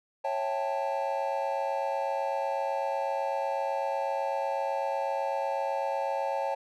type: chord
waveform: triangle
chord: A dominant seventh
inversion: first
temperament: just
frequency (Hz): 550 / 660 / 792 / 880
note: C#5 / E5 / G5 / A5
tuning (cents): -14 / +2 / +18 / 0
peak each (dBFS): -30 / -35 / -32 / -31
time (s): 0.24-6.55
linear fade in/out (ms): 10
effects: none